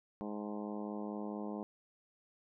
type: harmonic tone with a mistuned harmonic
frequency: 104.4 Hz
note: G#2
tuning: 10 cents sharp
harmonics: 2 / 3 / 4 / 5 / 6 / 7 / 8 / 9 / 10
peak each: -41 / -45 / -47 / -49 / -51 / -52 / -53 / -54 / -55 dBFS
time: 0.21-1.63 s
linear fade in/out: 0 ms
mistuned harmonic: 9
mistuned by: -41 cents
effects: none